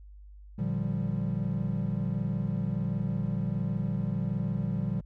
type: chord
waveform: triangle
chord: G minor seventh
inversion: first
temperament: equal with one note detuned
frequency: 116.54 / 149.49 / 174.61 / 196 Hz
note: Bb2 / D3 / F3 / G3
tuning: 0 / +31 / 0 / 0 cents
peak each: -31 dBFS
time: 0.58-5.01 s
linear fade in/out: 10 ms
effects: tanh soft clip ceiling -16 dBFS + added 50 Hz sine -46 dBFS peak until 5.05 s